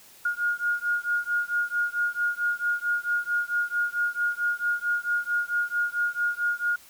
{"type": "beating tone pair", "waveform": "sine", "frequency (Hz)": [1426, 1430.5], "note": ["F6", "F6"], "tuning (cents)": [36, 41], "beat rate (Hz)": 4.5, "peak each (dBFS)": [-27, -27], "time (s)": [0.25, 6.76], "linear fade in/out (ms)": 5, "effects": ["white hiss -52 dBFS RMS until 6.89 s"]}